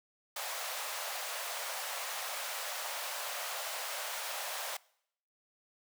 pink high-pass noise, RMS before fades -39 dBFS, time 0.36-4.77 s, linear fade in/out 5 ms, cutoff 550 Hz, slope 48 dB/octave, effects noise-tail reverb RT60 0.7 s tail -23 dB re dry

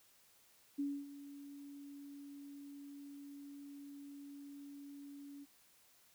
sine tone with ADSR envelope, 283.1 Hz, C#4, 37 cents sharp, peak -34 dBFS, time 0.78-5.46 s, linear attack 16 ms, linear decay 260 ms, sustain -15 dB, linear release 33 ms, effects white hiss -68 dBFS RMS until 6.14 s

